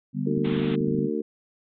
sine chord, G major, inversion second, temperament just, 147 / 196 / 245 Hz, D3 / G3 / B3, +2 / 0 / -14 cents, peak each -29 dBFS, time 0.13-1.1 s, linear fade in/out 50 ms
harmonic tone, 75.2 Hz, D2, 42 cents sharp, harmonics 3 / 4 / 5 / 6, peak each -30 / -30 / -30 / -30 dBFS, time 0.26-1.22 s, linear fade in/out 10 ms
clicks, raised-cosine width 5 ms, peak -33 dBFS, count 12, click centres 0.377 / 0.468 / 0.523 / 0.566 / 0.6 / 0.65 / 0.714 / 0.809 / 0.88 / 0.914 / 0.95 / 0.989 s
white low-pass noise, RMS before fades -39 dBFS, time 0.44-0.76 s, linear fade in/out 10 ms, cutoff 3700 Hz, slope 96 dB/octave
effects none

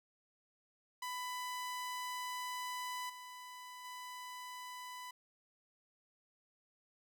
sawtooth tone with level steps, 997 Hz, B5, 16 cents sharp, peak -36 / -45 / -42 dBFS, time 1.02-5.11 s, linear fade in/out 5 ms, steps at 3.09 / 3.84 s, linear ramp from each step 10 ms, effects none

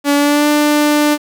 sawtooth tone with pitch glide, 285.9 to 296.7 Hz, D4 to D4, -46 to +18 cents, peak -6 dBFS, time 0.04-1.18 s, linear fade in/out 50 ms, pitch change +64 cents, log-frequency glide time 0.14-0.48 s, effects 7-bit

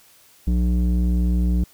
square tone with low-pass filter, 60.1 Hz, B1, 46 cents flat, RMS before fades -19 dBFS, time 0.47-1.64 s, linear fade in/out 5 ms, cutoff 230 Hz, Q 1.6, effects white hiss -53 dBFS RMS until 1.73 s

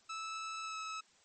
sawtooth tone with pitch glide, 1310 to 1295.7 Hz, E6 to E6, -11 to -30 cents, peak -36 dBFS, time 0.09-1.01 s, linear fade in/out 10 ms, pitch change -19 cents, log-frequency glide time 0.63-0.77 s, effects white hiss -67 dBFS RMS until 1.24 s + MP3 32 kbps

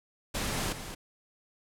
pink noise with echo, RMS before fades -32 dBFS, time 0.34-0.73 s, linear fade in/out 10 ms, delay 220 ms, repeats 1, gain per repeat -9 dB, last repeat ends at 0.95 s, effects low-pass 12000 Hz 12 dB/octave

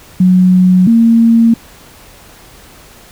sine tone pair in turn, 183.3 / 229.6 Hz, F#3 / A#3, -16 / -26 cents, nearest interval major third, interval 390 cents, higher second, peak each -4 dBFS, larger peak neither, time 0.2-0.87 / 0.87-1.54 s, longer neither, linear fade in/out 5 ms, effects pink hiss -39 dBFS RMS until 3.11 s

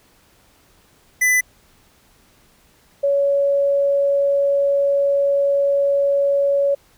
square / sine tone pair in turn, 2000 / 561.2 Hz, B6 / C#5, +21 / +21 cents, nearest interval octave + minor seventh, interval 2200 cents, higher first, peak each -14 dBFS, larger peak neither, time 1.21-1.41 / 3.03-6.75 s, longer second, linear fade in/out 10 ms, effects pink hiss -55 dBFS RMS until 6.97 s

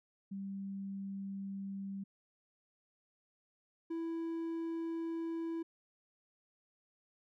sine / triangle tone pair in turn, 196 / 330.3 Hz, G3 / E4, 0 / +4 cents, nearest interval major sixth, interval 904 cents, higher second, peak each -39 / -34 dBFS, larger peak second, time 0.31-2.04 / 3.9-5.63 s, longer neither, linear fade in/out 10 ms, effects none

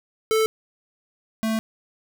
square tone pair in turn, 440 / 221.5 Hz, A4 / A3, 0 / +12 cents, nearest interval octave, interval 1188 cents, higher first, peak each -18 / -22 dBFS, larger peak first, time 0.31-0.46 / 1.43-1.59 s, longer second, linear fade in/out 0 ms, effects none

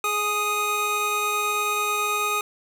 25% pulse tone pair together, 417.9 / 1244.5 Hz, G#4 / D#6, +11 / 0 cents, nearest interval octave + perfect fifth, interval 1889 cents, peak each -26 / -19 dBFS, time 0.04-2.41 s, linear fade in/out 2 ms, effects none

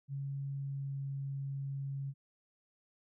sine tone with pitch glide, 138.59 to 137.79 Hz, C#3 to C#3, 0 to -10 cents, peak -36 dBFS, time 0.08-2.14 s, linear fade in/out 50 ms, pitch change -10 cents, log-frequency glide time 0.56-1.01 s, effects none

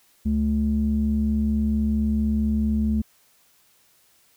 square tone with low-pass filter, 72.2 Hz, D2, 29 cents flat, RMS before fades -22 dBFS, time 0.25-3.02 s, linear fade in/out 10 ms, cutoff 210 Hz, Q 5, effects white hiss -60 dBFS RMS until 4.36 s

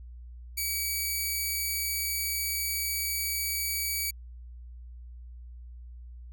5% pulse tone, 2282 Hz, C#7, 50 cents sharp, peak -19 dBFS, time 0.57-4.11 s, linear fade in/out 10 ms, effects added 60 Hz sine -42 dBFS peak until 6.32 s

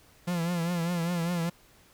45% pulse tone with vibrato, 171.5 Hz, F3, 31 cents flat, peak -27 dBFS, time 0.27-1.5 s, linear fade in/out 10 ms, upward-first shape triangle, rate 5 Hz, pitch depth 83 cents each way, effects pink hiss -59 dBFS RMS until 1.93 s

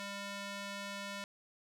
square tone with band-pass filter, 200.2 Hz, G3, 37 cents sharp, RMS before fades -43 dBFS, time 0-1.24 s, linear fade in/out 0 ms, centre 3000 Hz, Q 0.51, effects none

